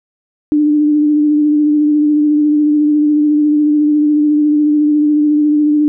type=tone with vibrato; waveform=sine; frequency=298.6 Hz; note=D4; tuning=29 cents sharp; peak=-8 dBFS; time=0.52-5.88 s; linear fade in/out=0 ms; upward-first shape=sine; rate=14 Hz; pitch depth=23 cents each way; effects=none